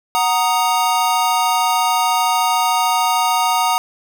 square chord, D# minor, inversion first, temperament equal, 740 / 932.3 / 1244.5 Hz, F#5 / A#5 / D#6, 0 / 0 / 0 cents, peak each -20 / -18 / -21 dBFS, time 0.15-3.78 s, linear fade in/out 0 ms, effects none

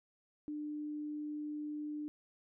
sine tone, 299 Hz, D4, 31 cents sharp, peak -38 dBFS, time 0.48-2.08 s, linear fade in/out 0 ms, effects none

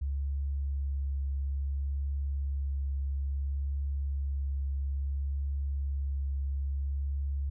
sine tone with vibrato, 69.3 Hz, C#2, in tune, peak -29 dBFS, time 0.01-7.5 s, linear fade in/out 10 ms, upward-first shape triangle, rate 0.59 Hz, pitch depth 14 cents each way, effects none

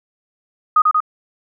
sine tone with echo, 1244.5 Hz, D#6, in tune, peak -8 dBFS, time 0.76-0.82 s, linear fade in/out 5 ms, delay 92 ms, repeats 2, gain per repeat -2 dB, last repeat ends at 1.004 s, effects none

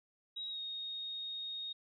sine tone with pitch glide, 3823 to 3725 Hz, A#7 to A#7, +43 to -2 cents, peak -39 dBFS, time 0.36-1.73 s, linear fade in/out 10 ms, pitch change -45 cents, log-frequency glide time 0.49-0.59 s, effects none

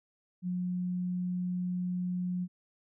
sine tone, 180 Hz, F#3, 47 cents flat, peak -30 dBFS, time 0.42-2.48 s, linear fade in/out 50 ms, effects none

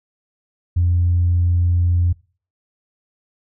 sine tone, 87.31 Hz, F2, in tune, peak -12 dBFS, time 0.76-2.13 s, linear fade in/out 10 ms, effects noise-tail reverb RT60 0.4 s tail -24 dB re dry + tanh soft clip ceiling -9 dBFS

